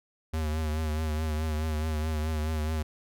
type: tone with vibrato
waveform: square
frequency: 77.78 Hz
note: D#2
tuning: in tune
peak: -28 dBFS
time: 0.33-2.83 s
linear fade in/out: 10 ms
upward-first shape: triangle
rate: 4.7 Hz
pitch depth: 54 cents each way
effects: none